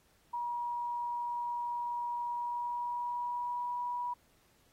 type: tone with pitch glide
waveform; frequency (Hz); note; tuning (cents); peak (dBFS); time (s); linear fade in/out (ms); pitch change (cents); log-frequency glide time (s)
sine; 958 to 971.9; A#5 to B5; +47 to -28; -33; 0.33-4.14; 10; +25; 2.3-3.75
effects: pink hiss -69 dBFS RMS until 4.72 s + AAC 48 kbps